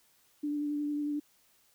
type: tone with vibrato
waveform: sine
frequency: 293.7 Hz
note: D4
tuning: in tune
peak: -30 dBFS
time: 0.43-1.2 s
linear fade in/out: 10 ms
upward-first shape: sine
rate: 11 Hz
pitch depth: 16 cents each way
effects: white hiss -67 dBFS RMS until 1.74 s